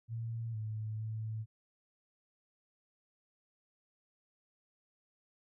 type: tone with pitch steps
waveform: sine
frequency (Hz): 114.7 / 108.6 / 110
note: A#2 / A2 / A2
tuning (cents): -28 / -22 / 0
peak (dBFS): -36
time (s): 0.08-1.46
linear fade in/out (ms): 50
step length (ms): 460
effects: none